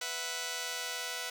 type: chord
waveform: 5% pulse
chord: B suspended fourth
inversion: none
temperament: just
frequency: 493.9 / 658.5 / 740.8 Hz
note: B4 / E5 / F#5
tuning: 0 / -2 / +2 cents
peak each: -29 / -30 / -30 dBFS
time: 0.01-1.3 s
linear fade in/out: 5 ms
effects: none